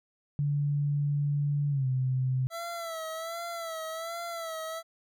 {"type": "tone with pitch glide", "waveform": "sine", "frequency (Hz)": [144.6, 129.57], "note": ["D3", "C3"], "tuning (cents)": [-27, -17], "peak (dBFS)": -25, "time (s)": [0.39, 2.47], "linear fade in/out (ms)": 0, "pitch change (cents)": -190, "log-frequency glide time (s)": [1.7, 1.87]}
{"type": "tone with vibrato", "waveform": "25% pulse", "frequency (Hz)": 662, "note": "E5", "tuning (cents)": 7, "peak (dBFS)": -31, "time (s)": [2.5, 4.83], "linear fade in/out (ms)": 50, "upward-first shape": "sine", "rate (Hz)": 1.3, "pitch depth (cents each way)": 61}
{"effects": []}